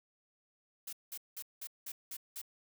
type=noise bursts; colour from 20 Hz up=blue; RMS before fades=-43 dBFS; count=7; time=0.87-2.416 s; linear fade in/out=5 ms; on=58 ms; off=190 ms; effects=none